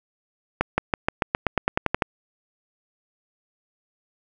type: accelerating click train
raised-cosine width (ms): 0.5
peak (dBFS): -4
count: 13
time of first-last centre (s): 0.61-2.022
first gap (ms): 170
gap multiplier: 0.93
effects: none